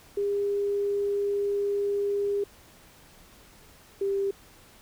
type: tone pair in turn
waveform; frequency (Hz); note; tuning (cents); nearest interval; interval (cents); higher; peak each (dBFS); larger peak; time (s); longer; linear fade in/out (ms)
sine; 404.2 / 395; G#4 / G4; -47 / +13; unison; 40; first; -24; neither; 0.17-2.44 / 4.01-4.31; first; 5
effects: pink hiss -54 dBFS RMS until 4.81 s